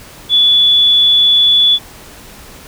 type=tone; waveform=sine; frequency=3437 Hz; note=A7; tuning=41 cents flat; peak=-6 dBFS; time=0.29-1.79 s; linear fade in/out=50 ms; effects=pink hiss -36 dBFS RMS until 2.67 s